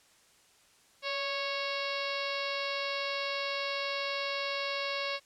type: harmonic tone with a mistuned harmonic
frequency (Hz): 552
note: C#5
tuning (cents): -7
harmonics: 1 / 2 / 3 / 4 / 5 / 6 / 7 / 8 / 9 / 10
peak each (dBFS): -37 / -39 / -43 / -39 / -40 / -44 / -42 / -42 / -46 / -48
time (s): 1.02-5.2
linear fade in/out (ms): 50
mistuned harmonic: 1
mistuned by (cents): +34
effects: white hiss -63 dBFS RMS until 5.25 s + low-pass 9000 Hz 12 dB/octave